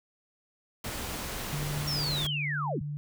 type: noise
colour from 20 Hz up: pink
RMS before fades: -36 dBFS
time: 0.84-2.27 s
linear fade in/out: 5 ms
type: tone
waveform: sine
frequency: 146.83 Hz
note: D3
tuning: in tune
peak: -32 dBFS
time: 1.53-2.97 s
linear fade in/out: 0 ms
type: linear sweep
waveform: sine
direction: down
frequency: 5588 to 41.6 Hz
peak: -30 dBFS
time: 1.87-2.82 s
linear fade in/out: 10 ms
effects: none

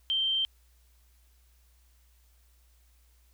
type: tone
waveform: sine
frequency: 3136 Hz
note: G7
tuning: in tune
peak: -25 dBFS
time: 0.1-0.45 s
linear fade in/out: 0 ms
effects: added 60 Hz sine -60 dBFS peak until 3.33 s + white hiss -69 dBFS RMS until 3.33 s

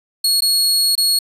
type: tone with dropouts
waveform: sawtooth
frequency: 4329 Hz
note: C#8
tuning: 42 cents flat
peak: -10 dBFS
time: 0.24-1.19 s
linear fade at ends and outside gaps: 5 ms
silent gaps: 0.407-0.42 / 0.954-0.977 s
effects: resampled to 32000 Hz

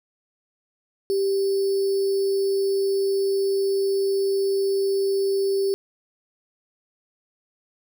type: tone with sample-and-hold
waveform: sine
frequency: 392 Hz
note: G4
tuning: in tune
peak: -19 dBFS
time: 1.1-5.74 s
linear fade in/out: 0 ms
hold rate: 4900 Hz
effects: none

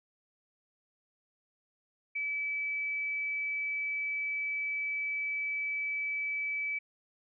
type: tone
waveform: sine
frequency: 2300 Hz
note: D7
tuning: 37 cents flat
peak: -31 dBFS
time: 2.15-6.79 s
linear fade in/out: 10 ms
effects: none

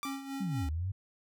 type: tone with exponential decay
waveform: sawtooth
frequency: 1176 Hz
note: D6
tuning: 2 cents sharp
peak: -30 dBFS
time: 0.03-0.35 s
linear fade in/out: 0 ms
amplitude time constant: 68 ms
type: tone with tremolo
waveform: square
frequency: 272.7 Hz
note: C#4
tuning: 28 cents flat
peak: -36 dBFS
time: 0.05-0.69 s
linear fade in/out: 2 ms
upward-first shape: sine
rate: 4.1 Hz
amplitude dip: 60%
type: linear two-way sweep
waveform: sine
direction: down then up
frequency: 207.7 to 71.5 to 99.8 Hz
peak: -31 dBFS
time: 0.4-0.92 s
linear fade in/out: 10 ms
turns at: 0.67 s
effects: none

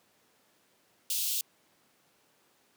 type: high-pass noise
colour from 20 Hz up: white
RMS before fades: -31 dBFS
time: 1.1-1.41 s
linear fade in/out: 2 ms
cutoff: 2800 Hz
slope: 48 dB/octave
effects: pink hiss -67 dBFS RMS until 2.76 s + high-pass 200 Hz 12 dB/octave

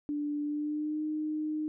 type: tone with pitch glide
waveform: sine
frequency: 293.7 to 306.9 Hz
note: D4 to D#4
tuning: 0 to -24 cents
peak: -30 dBFS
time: 0.09-1.68 s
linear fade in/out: 0 ms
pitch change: +76 cents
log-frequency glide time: 0.43-1.03 s
effects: none

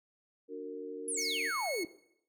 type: chord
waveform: sine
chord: D augmented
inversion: none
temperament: just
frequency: 293.7 / 367.1 / 458.9 Hz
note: D4 / F#4 / A#4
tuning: 0 / -14 / -27 cents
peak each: -44 / -45 / -40 dBFS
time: 0.48-1.52 s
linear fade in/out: 50 ms
type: exponential sweep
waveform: sine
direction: down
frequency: 10950 to 307.6 Hz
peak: -33 dBFS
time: 1.08-1.85 s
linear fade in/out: 2 ms
type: tone with vibrato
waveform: sawtooth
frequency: 2196 Hz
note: C#7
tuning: 17 cents flat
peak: -33 dBFS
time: 1.17-1.84 s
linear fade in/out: 10 ms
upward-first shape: sine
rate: 7.1 Hz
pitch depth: 11 cents each way
effects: noise-tail reverb RT60 0.7 s tail -17 dB re dry

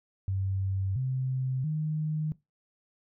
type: tone with pitch steps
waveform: sine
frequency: 96.2 / 130.3 / 154.4 Hz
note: G2 / C3 / D#3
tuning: -32 / -7 / -13 cents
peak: -27 dBFS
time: 0.28-2.32 s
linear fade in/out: 0 ms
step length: 680 ms
effects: noise-tail reverb RT60 0.2 s tail -19 dB re dry

